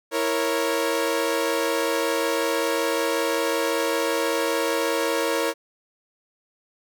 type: chord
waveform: sawtooth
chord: A# diminished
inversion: second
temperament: equal with one note detuned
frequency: 329.6 / 466.2 / 551.5 Hz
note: E4 / A#4 / C#5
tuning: 0 / 0 / -9 cents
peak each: -24 / -21 / -22 dBFS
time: 0.11-5.54 s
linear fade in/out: 50 ms
effects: none